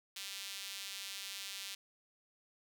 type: tone with high-pass filter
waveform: sawtooth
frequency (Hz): 196.7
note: G3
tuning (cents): +6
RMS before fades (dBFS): -45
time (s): 0.16-1.75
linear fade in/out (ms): 5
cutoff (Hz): 3300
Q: 1.4
effects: none